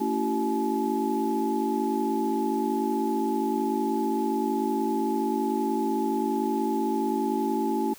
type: tone cluster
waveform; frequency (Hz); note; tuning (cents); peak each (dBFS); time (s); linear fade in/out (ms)
sine; 225.2 / 280.8 / 331.9 / 381.9 / 855; A3 / C#4 / E4 / G4 / A5; +40 / +22 / +12 / -45 / -50; -30; 0-7.94; 10
effects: white hiss -49 dBFS RMS until 7.98 s